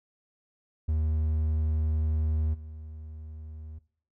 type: tone with level steps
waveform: triangle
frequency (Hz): 77.78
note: D#2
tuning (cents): 0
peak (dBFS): -22 / -37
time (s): 0.88-3.79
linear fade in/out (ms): 10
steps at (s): 2.53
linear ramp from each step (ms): 20
effects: noise-tail reverb RT60 0.5 s tail -19 dB re dry